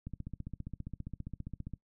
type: click train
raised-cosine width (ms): 5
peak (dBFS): -28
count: 26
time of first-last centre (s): 0.07-1.737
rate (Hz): 15
effects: noise-tail reverb RT60 0.1 s tail -19 dB re dry